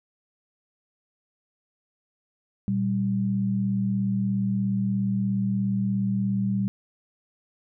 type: tone pair together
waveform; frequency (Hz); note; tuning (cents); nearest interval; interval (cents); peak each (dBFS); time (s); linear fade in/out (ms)
sine; 118.46 / 195.4; A#2 / G3; +28 / -5; major sixth; 867; -28 / -23; 2.68-6.68; 0
effects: none

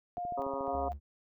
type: tone with tremolo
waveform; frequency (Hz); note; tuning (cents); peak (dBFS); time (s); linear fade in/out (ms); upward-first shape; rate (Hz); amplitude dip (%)
sine; 707; F5; +21; -34; 0.17-0.93; 0; square; 2; 70
type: click train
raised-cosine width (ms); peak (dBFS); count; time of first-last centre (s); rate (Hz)
2; -33; 9; 0.18-0.751; 14
type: harmonic tone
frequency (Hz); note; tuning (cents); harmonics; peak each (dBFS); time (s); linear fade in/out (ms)
136.8; C#3; -23; 2 / 3 / 4 / 5 / 6 / 7 / 8 / 9; -42 / -41 / -37 / -48 / -48 / -40 / -46 / -44; 0.37-0.89; 10
type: tone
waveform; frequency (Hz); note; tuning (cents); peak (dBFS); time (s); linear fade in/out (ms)
triangle; 71; C#2; +42; -37; 0.72-1; 50
effects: none

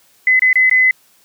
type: tone with dropouts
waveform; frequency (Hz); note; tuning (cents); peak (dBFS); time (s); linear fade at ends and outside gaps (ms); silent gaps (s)
sine; 2026; B6; +44; -8; 0.27-0.91; 2; 0.394-0.42 / 0.53-0.556 / 0.697-0.712
effects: white hiss -53 dBFS RMS until 1.24 s + high-pass 80 Hz 12 dB/octave

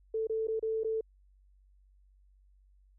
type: tone with dropouts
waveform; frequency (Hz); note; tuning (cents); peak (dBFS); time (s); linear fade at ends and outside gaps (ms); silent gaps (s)
sine; 442.8; A4; +11; -29; 0.14-1.01; 5; 0.271-0.296 / 0.472-0.482 / 0.595-0.626 / 0.835-0.845
effects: added 48 Hz sine -60 dBFS peak until 2.98 s

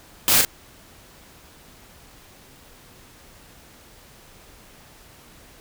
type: noise with echo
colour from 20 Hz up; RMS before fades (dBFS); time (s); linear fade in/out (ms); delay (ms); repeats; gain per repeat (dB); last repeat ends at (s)
white; -17; 0.28-0.41; 0; 39; 1; -4; 0.449
effects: pink hiss -49 dBFS RMS until 5.6 s

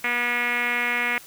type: tone with low-pass filter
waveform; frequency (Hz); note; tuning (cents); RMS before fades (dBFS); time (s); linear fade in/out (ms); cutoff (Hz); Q
5% pulse; 241.7; B3; -37; -24; 0.04-1.18; 2; 2200; 5.1
effects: white hiss -46 dBFS RMS until 1.26 s

